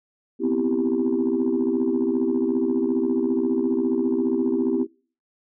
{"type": "chord", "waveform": "sine", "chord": "C major seventh", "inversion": "third", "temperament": "equal", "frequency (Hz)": [246.9, 261.6, 329.6, 392], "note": ["B3", "C4", "E4", "G4"], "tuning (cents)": [0, 0, 0, 0], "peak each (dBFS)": -24, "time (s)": [0.39, 4.87], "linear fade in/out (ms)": 50, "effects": ["noise-tail reverb RT60 0.4 s tail -24 dB re dry", "tanh soft clip ceiling -13 dBFS"]}